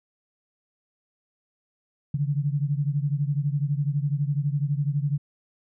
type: beating tone pair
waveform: sine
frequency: 140.5 / 152.5 Hz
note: C#3 / D#3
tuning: +24 / -34 cents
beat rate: 12 Hz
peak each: -24 / -27 dBFS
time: 2.14-5.18 s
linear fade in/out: 5 ms
effects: none